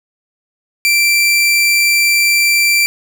sawtooth tone, 2349 Hz, D7, in tune, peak -6 dBFS, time 0.85-2.86 s, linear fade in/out 0 ms, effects none

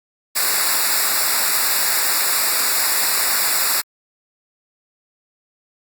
white noise with comb filter, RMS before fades -18 dBFS, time 0.35-3.82 s, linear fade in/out 20 ms, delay 0.32 ms, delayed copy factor -1, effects Opus 48 kbps

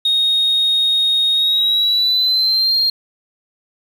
triangle tone with pitch glide, 3729 to 4210 Hz, A#7 to C8, 0 to +10 cents, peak -10 dBFS, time 0.05-2.9 s, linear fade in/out 5 ms, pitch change +210 cents, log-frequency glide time 1.33-2.76 s, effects tanh soft clip ceiling -9 dBFS + 7-bit

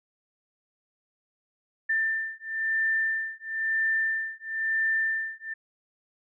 sine beating tone pair, 1785 / 1786 Hz, A6 / A6, +24 / +25 cents, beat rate 1 Hz, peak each -28 dBFS, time 1.89-5.54 s, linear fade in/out 10 ms, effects none

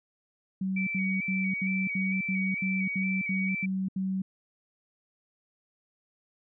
sine tone bursts, 190 Hz, F#3, 46 cents sharp, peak -27 dBFS, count 11, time 0.61-4.22 s, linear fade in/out 5 ms, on 260 ms, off 75 ms
sine tone with vibrato, 2292 Hz, D7, 43 cents flat, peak -30 dBFS, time 0.76-3.66 s, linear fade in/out 10 ms, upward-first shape square, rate 2.2 Hz, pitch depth 28 cents each way
effects none

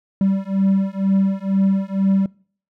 triangle beating tone pair, 193.1 / 195.2 Hz, G3 / G3, -26 / -7 cents, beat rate 2.1 Hz, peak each -17 dBFS, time 0.21-2.26 s, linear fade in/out 2 ms, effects noise-tail reverb RT60 0.5 s tail -24 dB re dry

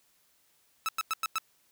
sawtooth tone bursts, 1305 Hz, E6, 18 cents flat, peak -24 dBFS, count 5, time 0.86-1.383 s, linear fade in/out 0 ms, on 27 ms, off 97 ms, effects white hiss -68 dBFS RMS until 1.71 s

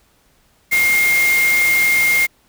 sine tone in noise, 2126 Hz, C7, 27 cents sharp, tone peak -12 dBFS, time 0.71-2.27 s, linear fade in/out 20 ms, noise white, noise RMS -23 dBFS, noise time 0.71-2.27 s, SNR +8 dB, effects pink hiss -57 dBFS RMS until 2.48 s

